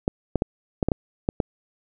clicks, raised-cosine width 2 ms, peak -7 dBFS, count 8, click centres 0.079 / 0.357 / 0.421 / 0.828 / 0.886 / 0.918 / 1.289 / 1.402 s, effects none

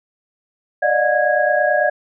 sine tone cluster, 585 / 614 / 720 / 1652 Hz, D5 / D#5 / F#5 / G#6, -7 / -23 / -47 / -10 cents, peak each -19 dBFS, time 0.82-1.9 s, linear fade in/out 10 ms, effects none

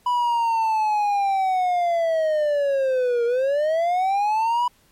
triangle linear two-way sweep, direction down then up, 987.8 to 466 to 987.8 Hz, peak -16 dBFS, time 0.06-4.68 s, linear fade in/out 5 ms, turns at 3.25 s, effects pink hiss -59 dBFS RMS until 4.91 s + MP3 64 kbps

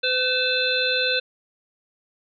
harmonic tone with a mistuned harmonic, 508 Hz, B4, 49 cents sharp, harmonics 1 / 3 / 5 / 7 / 8, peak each -26 / -26 / -26 / -26 / -26 dBFS, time 0.03-1.2 s, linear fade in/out 10 ms, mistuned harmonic 5, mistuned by +59 cents, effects none

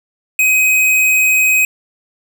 square tone, 2522 Hz, D#7, 23 cents sharp, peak -10 dBFS, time 0.39-1.65 s, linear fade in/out 2 ms, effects none

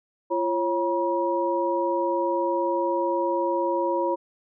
sine tone cluster, 343.9 / 547 / 958 Hz, F4 / C#5 / A#5, -27 / -23 / +47 cents, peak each -26 dBFS, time 0.3-4.16 s, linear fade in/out 20 ms, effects none

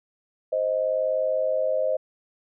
sine tone pair together, 523.3 / 623.7 Hz, C5 / D#5, 0 / +4 cents, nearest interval minor third, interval 304 cents, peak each -24 dBFS, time 0.52-1.97 s, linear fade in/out 10 ms, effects none

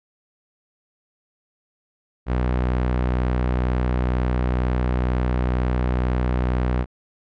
sawtooth tone, 62.1 Hz, B1, 10 cents sharp, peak -15 dBFS, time 2.26-6.86 s, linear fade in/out 50 ms, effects low-pass 2000 Hz 12 dB/octave

